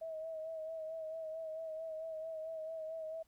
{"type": "tone with vibrato", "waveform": "sine", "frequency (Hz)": 640, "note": "D#5", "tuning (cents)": 49, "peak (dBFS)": -40, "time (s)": [0.01, 3.23], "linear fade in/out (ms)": 10, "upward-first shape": "sine", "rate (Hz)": 4.5, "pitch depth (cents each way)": 35, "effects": ["pink hiss -75 dBFS RMS until 3.27 s"]}